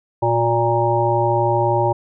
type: harmonic tone with a mistuned harmonic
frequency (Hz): 116.54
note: A#2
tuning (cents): 0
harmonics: 1 / 3 / 5 / 7 / 8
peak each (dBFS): -21 / -21 / -21 / -21 / -21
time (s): 0.22-1.93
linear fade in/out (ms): 10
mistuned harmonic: 3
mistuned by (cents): +48
effects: none